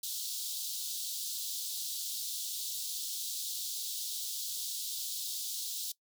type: high-pass noise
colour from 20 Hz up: pink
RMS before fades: -38 dBFS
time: 0.03-5.92 s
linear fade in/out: 5 ms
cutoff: 3500 Hz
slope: 48 dB/octave
effects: noise-tail reverb RT60 0.1 s tail -20 dB re dry

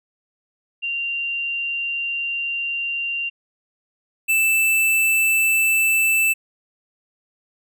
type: tone pair in turn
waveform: sine / square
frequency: 2774 / 2646 Hz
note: F7 / E7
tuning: -12 / +6 cents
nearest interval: minor second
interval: 82 cents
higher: first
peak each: -22 / -16 dBFS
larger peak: second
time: 0.82-3.3 / 4.28-6.34 s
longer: first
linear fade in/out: 20 ms
effects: none

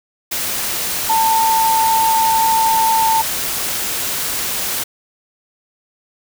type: tone in noise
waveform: sine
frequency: 896 Hz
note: A5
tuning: 31 cents sharp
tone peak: -12 dBFS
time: 1.09-3.22 s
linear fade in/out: 10 ms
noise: white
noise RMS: -21 dBFS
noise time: 0.31-4.84 s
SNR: +6 dB
effects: none

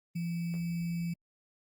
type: tone with sample-and-hold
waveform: sine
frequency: 170.1 Hz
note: F3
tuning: 45 cents flat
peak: -31 dBFS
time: 0.15-1.14 s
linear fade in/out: 10 ms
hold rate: 2450 Hz
effects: Opus 32 kbps

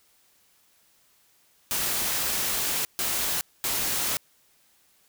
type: noise bursts at uneven times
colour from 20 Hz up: white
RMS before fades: -27 dBFS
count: 3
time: 1.71-2.85 / 2.99-3.41 / 3.64-4.17 s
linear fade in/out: 0 ms
effects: white hiss -63 dBFS RMS until 5.08 s

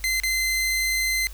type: tone with dropouts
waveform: sawtooth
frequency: 2067 Hz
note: C7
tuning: 22 cents flat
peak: -18 dBFS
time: 0.04-1.27 s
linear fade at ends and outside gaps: 0 ms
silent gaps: 0.2-0.235 s
effects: added 50 Hz sine -36 dBFS peak until 1.33 s + white hiss -48 dBFS RMS until 1.33 s

